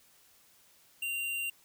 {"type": "tone", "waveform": "square", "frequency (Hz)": 2773, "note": "F7", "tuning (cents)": -13, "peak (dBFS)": -33, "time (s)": [1.02, 1.5], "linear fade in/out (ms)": 5, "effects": ["white hiss -63 dBFS RMS until 1.64 s"]}